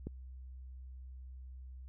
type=click; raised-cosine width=3 ms; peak=-27 dBFS; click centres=0.07 s; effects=added 64 Hz sine -46 dBFS peak until 1.88 s